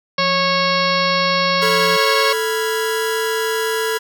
sine tone, 174.61 Hz, F3, in tune, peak -26 dBFS, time 0.18-1.97 s, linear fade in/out 10 ms
harmonic tone, 550 Hz, C#5, 14 cents flat, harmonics 1 / 2 / 3 / 4 / 5 / 6 / 7 / 8 / 9 / 10, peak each -21 / -19 / -26 / -23 / -27 / -28 / -27 / -24 / -31 / -28 dBFS, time 0.18-2.33 s, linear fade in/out 5 ms
sawtooth chord, F diminished, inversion second, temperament equal, 987.8 / 1396.9 / 1661.2 Hz, Cb6 / F6 / Ab6, 0 / 0 / 0 cents, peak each -21 / -24 / -21 dBFS, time 1.61-3.99 s, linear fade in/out 20 ms
triangle tone with pitch glide, 440 to 443.1 Hz, A4 to A4, 0 to +12 cents, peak -18 dBFS, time 1.62-3.98 s, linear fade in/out 10 ms, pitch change +12 cents, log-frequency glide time 2.69-3.08 s
effects none

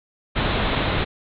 pink low-pass noise, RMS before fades -22 dBFS, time 0.35-1.05 s, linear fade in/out 20 ms, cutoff 4000 Hz, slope 96 dB/octave, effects none

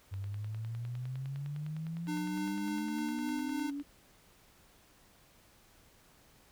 sine exponential sweep, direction up, 95.6 to 290 Hz, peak -36 dBFS, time 0.11-3.83 s, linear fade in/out 20 ms
click train, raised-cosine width 0.3 ms, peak -36 dBFS, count 37, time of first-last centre 0.14-3.799 s, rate 9.84 Hz
square tone with tremolo, 301.1 Hz, D4, 43 cents sharp, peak -35 dBFS, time 2.07-3.71 s, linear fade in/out 20 ms, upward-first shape sine, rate 3.4 Hz, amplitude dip 25%
effects pink hiss -63 dBFS RMS until 6.51 s

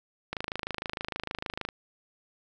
click train, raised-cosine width 0.3 ms, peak -16 dBFS, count 37, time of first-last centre 0.33-1.688 s, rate 26.5 Hz, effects none

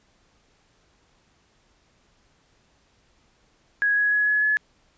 sine tone with pitch steps, 1661.2 / 1672.8 / 1684.4 / 1696.1 / 1707.9 Hz, G#6 / G#6 / G#6 / G#6 / G#6, 0 / +12 / +24 / +36 / +48 cents, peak -18 dBFS, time 3.82-4.57 s, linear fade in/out 0 ms, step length 150 ms, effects pink hiss -63 dBFS RMS until 4.97 s + resampled to 16000 Hz

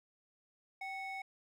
triangle ring-modulated tone, 1491 Hz, F#6, 13 cents sharp, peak -35 dBFS, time 0.81-1.22 s, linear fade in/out 5 ms, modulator 718 Hz, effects none

